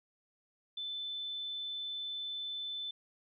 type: tone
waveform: sine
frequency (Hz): 3520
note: A7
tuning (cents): 0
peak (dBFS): -37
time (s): 0.77-2.91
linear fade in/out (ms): 5
effects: none